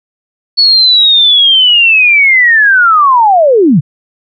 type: linear sweep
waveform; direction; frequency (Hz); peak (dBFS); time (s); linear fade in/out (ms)
sine; down; 4435 to 122.1; -3; 0.57-3.81; 20
effects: none